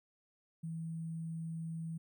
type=tone with sample-and-hold; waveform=sine; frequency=163.5 Hz; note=E3; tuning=14 cents flat; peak=-38 dBFS; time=0.63-1.98 s; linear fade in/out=10 ms; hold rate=8820 Hz; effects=none